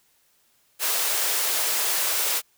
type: high-pass noise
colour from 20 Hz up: white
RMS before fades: -24 dBFS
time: 0.79-2.42 s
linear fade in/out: 50 ms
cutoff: 390 Hz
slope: 24 dB/octave
effects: white hiss -64 dBFS RMS until 2.57 s